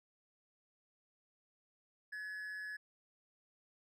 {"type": "tone with amplitude modulation", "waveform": "triangle", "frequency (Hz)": 1700, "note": "G#6", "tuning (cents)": 40, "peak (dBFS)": -38, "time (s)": [2.12, 2.77], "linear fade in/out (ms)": 10, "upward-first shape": "sine", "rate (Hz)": 184, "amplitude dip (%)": 45, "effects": []}